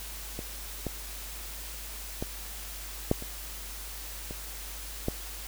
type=clicks; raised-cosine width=2 ms; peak=-22 / -18 / -18 / -9 / -27 / -25 / -14 dBFS; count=7; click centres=0.391 / 0.867 / 2.225 / 3.114 / 3.224 / 4.309 / 5.084 s; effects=added 50 Hz sine -42 dBFS peak until 5.47 s + white hiss -42 dBFS RMS until 5.47 s